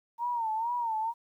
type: tone with vibrato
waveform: sine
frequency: 920 Hz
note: A#5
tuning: 23 cents flat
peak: -28 dBFS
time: 0.18-1.14 s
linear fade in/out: 50 ms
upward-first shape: sine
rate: 2.2 Hz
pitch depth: 100 cents each way
effects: 11-bit